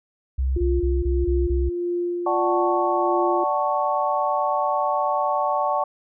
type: tone bursts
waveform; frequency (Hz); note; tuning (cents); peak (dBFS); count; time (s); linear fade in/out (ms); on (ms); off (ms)
sine; 65.41; C2; 0; -19; 6; 0.38-1.695; 10; 200; 23
type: tone with tremolo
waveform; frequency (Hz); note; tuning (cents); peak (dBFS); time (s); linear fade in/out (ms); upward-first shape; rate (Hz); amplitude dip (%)
sine; 350; F4; +4; -21; 0.56-3.44; 5; sine; 1.6; 35
type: chord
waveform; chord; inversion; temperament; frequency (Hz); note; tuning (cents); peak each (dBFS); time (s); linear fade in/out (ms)
sine; D major seventh; none; equal with one note detuned; 587.3 / 750.8 / 880 / 1108.7; D5 / F#5 / A5 / C#6; 0 / +25 / 0 / 0; -25; 2.26-5.84; 5
effects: none